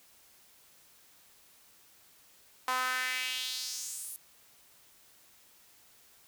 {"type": "tone with high-pass filter sweep", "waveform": "sawtooth", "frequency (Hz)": 255.2, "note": "C4", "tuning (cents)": -43, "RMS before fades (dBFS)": -35, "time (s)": [2.68, 4.16], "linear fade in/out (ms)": 0, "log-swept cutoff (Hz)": [1000, 11000], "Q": 2.7, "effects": ["white hiss -61 dBFS RMS until 6.27 s"]}